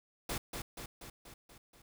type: noise with echo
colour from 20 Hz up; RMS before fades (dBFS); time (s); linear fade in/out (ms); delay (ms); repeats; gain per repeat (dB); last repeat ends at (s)
pink; -37; 0.29-0.38; 5; 240; 6; -4; 1.82
effects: none